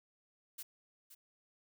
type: noise with echo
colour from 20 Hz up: blue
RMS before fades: -45 dBFS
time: 0.58-0.63 s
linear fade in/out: 10 ms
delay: 520 ms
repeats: 1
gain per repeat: -11 dB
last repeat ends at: 1.15 s
effects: none